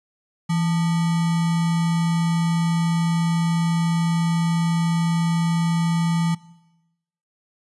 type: tone with sample-and-hold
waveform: sine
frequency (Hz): 167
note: E3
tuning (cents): +23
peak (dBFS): -18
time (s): 0.49-6.35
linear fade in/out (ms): 10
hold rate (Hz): 1050
effects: noise-tail reverb RT60 1.0 s tail -21 dB re dry + resampled to 24000 Hz